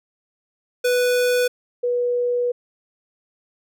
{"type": "tone pair in turn", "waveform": ["square", "sine"], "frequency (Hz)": [493.9, 487.4], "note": ["B4", "B4"], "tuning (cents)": [0, -23], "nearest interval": "unison", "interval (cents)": 23, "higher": "first", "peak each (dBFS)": [-17, -18], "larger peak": "first", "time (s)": [[0.84, 1.48], [1.83, 2.52]], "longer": "second", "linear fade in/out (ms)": 10, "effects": []}